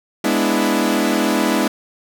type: chord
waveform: sawtooth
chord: E dominant seventh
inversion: first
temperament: equal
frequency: 207.7 / 246.9 / 293.7 / 329.6 Hz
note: G#3 / B3 / D4 / E4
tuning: 0 / 0 / 0 / 0 cents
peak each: -17 dBFS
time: 0.24-1.68 s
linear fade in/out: 5 ms
effects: none